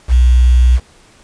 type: tone with quantisation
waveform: sine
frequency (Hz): 61.74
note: B1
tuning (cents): 0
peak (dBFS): -5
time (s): 0.08-0.8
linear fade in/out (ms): 50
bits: 5
effects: pink hiss -46 dBFS RMS until 1.23 s + resampled to 22050 Hz